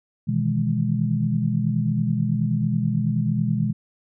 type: chord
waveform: sine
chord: E major seventh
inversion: second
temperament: equal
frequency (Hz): 123.47 / 155.56 / 164.81 / 207.7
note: B2 / D#3 / E3 / G#3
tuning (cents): 0 / 0 / 0 / 0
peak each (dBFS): -24 / -26 / -26 / -24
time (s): 0.27-3.73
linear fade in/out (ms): 20
effects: none